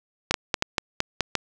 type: clicks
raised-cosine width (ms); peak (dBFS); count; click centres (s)
0.2; -4; 8; 0.31 / 0.342 / 0.542 / 0.624 / 0.782 / 1.004 / 1.207 / 1.353
effects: none